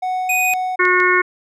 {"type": "tone with tremolo", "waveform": "triangle", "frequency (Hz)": 740, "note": "F#5", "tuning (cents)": 0, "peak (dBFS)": -16, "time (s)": [0.02, 0.76], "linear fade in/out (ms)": 10, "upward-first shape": "sine", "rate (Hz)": 2.2, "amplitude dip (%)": 25}
{"type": "tone", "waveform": "square", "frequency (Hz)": 2489, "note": "D#7", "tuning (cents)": 0, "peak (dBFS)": -16, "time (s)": [0.29, 0.54], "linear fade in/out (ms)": 5}
{"type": "clicks", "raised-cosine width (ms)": 0.2, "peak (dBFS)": -15, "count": 3, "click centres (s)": [0.537, 0.853, 1.002]}
{"type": "harmonic tone", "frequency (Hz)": 363, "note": "F#4", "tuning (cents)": -33, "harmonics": [1, 3, 4, 5, 6], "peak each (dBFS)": [-18, -18, -18, -18, -18], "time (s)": [0.79, 1.22], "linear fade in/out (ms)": 10}
{"effects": ["resampled to 32000 Hz"]}